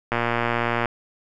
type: click train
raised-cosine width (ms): 0.5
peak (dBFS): -7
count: 88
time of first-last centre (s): 0.12-0.857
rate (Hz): 118
effects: none